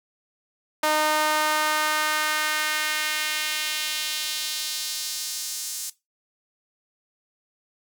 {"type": "tone with high-pass filter sweep", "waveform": "sawtooth", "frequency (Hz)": 306.5, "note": "D#4", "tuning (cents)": -26, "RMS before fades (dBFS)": -26, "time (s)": [0.83, 5.9], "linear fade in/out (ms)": 5, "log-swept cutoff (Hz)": [750, 6900], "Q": 1.3, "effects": ["noise-tail reverb RT60 0.2 s tail -17 dB re dry"]}